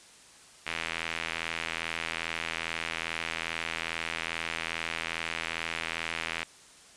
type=tone with band-pass filter; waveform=sawtooth; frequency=82.41 Hz; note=E2; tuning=in tune; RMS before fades=-35 dBFS; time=0.66-6.44 s; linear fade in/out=10 ms; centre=2400 Hz; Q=2.1; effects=white hiss -54 dBFS RMS until 6.96 s + resampled to 22050 Hz